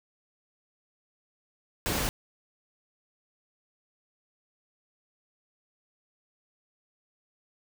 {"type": "noise", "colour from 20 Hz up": "pink", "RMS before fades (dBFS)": -29, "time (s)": [1.86, 2.09], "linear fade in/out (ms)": 0, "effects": []}